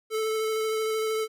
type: tone with vibrato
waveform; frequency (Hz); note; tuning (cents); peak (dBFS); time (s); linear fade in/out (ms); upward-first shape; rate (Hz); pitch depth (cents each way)
square; 438.1; A4; -7; -26; 0.1-1.28; 50; sine; 13; 13
effects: none